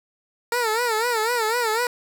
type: tone with vibrato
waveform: 15% pulse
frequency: 460 Hz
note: A#4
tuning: 23 cents flat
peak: -14 dBFS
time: 0.52-1.87 s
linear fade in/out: 2 ms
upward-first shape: sine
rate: 4 Hz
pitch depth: 120 cents each way
effects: none